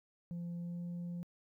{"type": "tone with pitch glide", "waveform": "sine", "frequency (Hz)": [172.3, 173.9], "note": ["F3", "F3"], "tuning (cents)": [-23, -7], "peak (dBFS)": -36, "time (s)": [0.31, 1.23], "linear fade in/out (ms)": 0, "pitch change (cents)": 16, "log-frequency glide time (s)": [0.57, 0.8], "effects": ["tanh soft clip ceiling -38 dBFS", "13-bit"]}